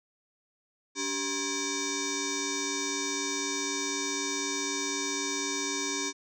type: tone with frequency modulation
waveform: sine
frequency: 2990 Hz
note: F#7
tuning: 17 cents sharp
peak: -28 dBFS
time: 0.95-6.13 s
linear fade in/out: 50 ms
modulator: 676 Hz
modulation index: 5.7
effects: tanh soft clip ceiling -24 dBFS